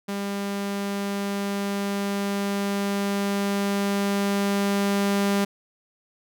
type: tone with level ramp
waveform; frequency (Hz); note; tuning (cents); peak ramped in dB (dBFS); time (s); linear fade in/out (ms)
sawtooth; 200; G3; +35; -23 to -16; 0.08-5.45; 10
effects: none